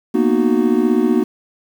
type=chord; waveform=triangle; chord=B major seventh; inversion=third; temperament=just; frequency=231.5 / 246.9 / 308.7 / 370.4 Hz; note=A#3 / B3 / D#4 / F#4; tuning=-12 / 0 / -14 / +2 cents; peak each=-16 dBFS; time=0.14-1.24 s; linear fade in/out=10 ms; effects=7-bit